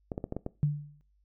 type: clicks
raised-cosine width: 2 ms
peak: -20 dBFS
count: 6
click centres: 0.118 / 0.179 / 0.241 / 0.324 / 0.366 / 0.464 s
type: tone with exponential decay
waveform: sine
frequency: 146.83 Hz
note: D3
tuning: in tune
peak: -20 dBFS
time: 0.63-1.01 s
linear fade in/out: 0 ms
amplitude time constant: 81 ms
effects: noise-tail reverb RT60 0.3 s tail -20 dB re dry + added 50 Hz sine -65 dBFS peak until 1.24 s